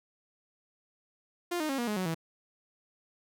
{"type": "tone with pitch steps", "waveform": "sawtooth", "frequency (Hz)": [350, 308.2, 271.5, 239.1, 210.5, 185.41, 163.28], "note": ["F4", "D#4", "C#4", "A#3", "G#3", "F#3", "E3"], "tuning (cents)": [4, -16, -36, 44, 24, 4, -16], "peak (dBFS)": -26, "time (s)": [1.51, 2.147], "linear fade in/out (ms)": 10, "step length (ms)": 91, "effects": []}